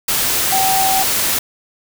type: tone in noise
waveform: sine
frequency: 767 Hz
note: G5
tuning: 38 cents flat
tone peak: -15 dBFS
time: 0.52-1.03 s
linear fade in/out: 5 ms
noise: white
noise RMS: -17 dBFS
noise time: 0.08-1.39 s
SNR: -1 dB
effects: none